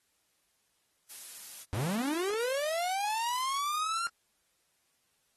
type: noise bursts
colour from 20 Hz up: blue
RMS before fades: -44 dBFS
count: 4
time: 1.09-3.6 s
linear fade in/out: 20 ms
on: 560 ms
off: 90 ms
type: linear sweep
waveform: 45% pulse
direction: up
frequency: 88.5 to 1396.9 Hz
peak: -30 dBFS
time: 1.73-4.07 s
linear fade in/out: 0 ms
effects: white hiss -74 dBFS RMS until 5.36 s + AAC 32 kbps